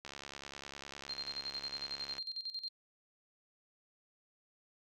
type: click train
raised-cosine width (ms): 0.2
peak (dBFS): -28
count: 150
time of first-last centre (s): 0.05-2.182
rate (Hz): 69.9
type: tone with tremolo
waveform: sine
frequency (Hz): 4187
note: C8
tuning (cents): 0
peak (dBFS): -37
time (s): 1.09-2.69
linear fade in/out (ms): 10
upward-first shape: square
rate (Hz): 11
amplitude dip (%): 75
effects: none